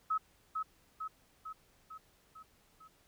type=tone with echo; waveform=sine; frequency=1284 Hz; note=E6; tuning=46 cents flat; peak=-29 dBFS; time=0.1-0.18 s; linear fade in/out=10 ms; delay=450 ms; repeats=6; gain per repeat=-4 dB; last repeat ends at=2.88 s; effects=pink hiss -68 dBFS RMS until 3.07 s